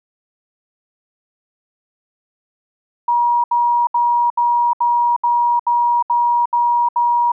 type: tone bursts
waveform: sine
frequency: 955 Hz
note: A#5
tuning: 42 cents sharp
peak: -12 dBFS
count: 10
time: 3.08-7.319 s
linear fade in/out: 5 ms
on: 360 ms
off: 71 ms
effects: none